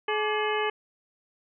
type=harmonic tone with a mistuned harmonic; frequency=425.5 Hz; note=G#4; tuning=42 cents sharp; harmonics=1 / 2 / 3 / 4 / 5 / 6 / 7; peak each=-28 / -31 / -33 / -34 / -35 / -36 / -36 dBFS; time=0.08-0.7 s; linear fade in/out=5 ms; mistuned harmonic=3; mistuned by=-150 cents; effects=none